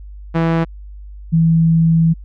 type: tone pair in turn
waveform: sawtooth / sine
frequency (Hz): 164.81 / 163.99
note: E3 / E3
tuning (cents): 0 / -9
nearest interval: unison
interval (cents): 9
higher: first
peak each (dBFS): -9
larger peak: neither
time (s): 0.34-0.65 / 1.32-2.14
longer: second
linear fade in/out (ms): 20
effects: added 50 Hz sine -31 dBFS peak until 2.24 s + low-pass 2000 Hz 12 dB/octave